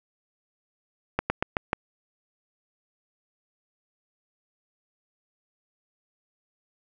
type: slowing click train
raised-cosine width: 0.5 ms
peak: -8 dBFS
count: 5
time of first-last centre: 1.19-1.731 s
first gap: 110 ms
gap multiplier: 1.14
effects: none